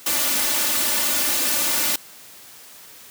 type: noise with comb filter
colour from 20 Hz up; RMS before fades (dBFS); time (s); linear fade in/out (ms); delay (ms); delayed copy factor
white; -21; 0.06-1.96; 5; 3.4; +0.95
effects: white hiss -44 dBFS RMS until 3.1 s + high-pass 100 Hz 12 dB/octave